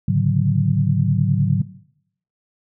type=tone cluster; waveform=sine; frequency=106.2 / 137.8 / 147.5 / 185.4 Hz; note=G#2 / C#3 / D3 / F#3; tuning=+39 / -10 / +8 / +4 cents; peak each=-20 dBFS; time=0.08-1.62 s; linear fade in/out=5 ms; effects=noise-tail reverb RT60 0.7 s tail -17 dB re dry